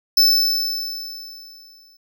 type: tone with exponential decay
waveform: square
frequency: 5274 Hz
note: E8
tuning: in tune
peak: -10 dBFS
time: 0.17-1.97 s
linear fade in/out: 5 ms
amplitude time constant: 390 ms
effects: none